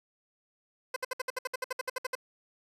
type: tone bursts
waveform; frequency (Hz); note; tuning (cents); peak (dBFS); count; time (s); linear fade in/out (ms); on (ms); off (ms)
15% pulse; 512; C5; -38; -24; 15; 0.94-2.153; 5; 23; 62
effects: resampled to 32000 Hz